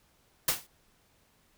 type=noise with exponential decay; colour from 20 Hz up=white; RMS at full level=-22 dBFS; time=0.48-0.67 s; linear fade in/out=5 ms; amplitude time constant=40 ms; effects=pink hiss -67 dBFS RMS until 1.57 s